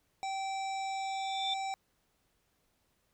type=harmonic tone; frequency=775 Hz; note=G5; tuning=20 cents flat; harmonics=1 / 3 / 5 / 7 / 9 / 10; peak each=-34 / -44 / -48 / -51 / -53 / -54 dBFS; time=0.23-1.74 s; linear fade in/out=0 ms
type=tone with exponential growth; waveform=sine; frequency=3564 Hz; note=A7; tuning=22 cents sharp; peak=-30 dBFS; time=0.75-1.54 s; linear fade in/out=5 ms; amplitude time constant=170 ms
effects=pink hiss -75 dBFS RMS until 3.13 s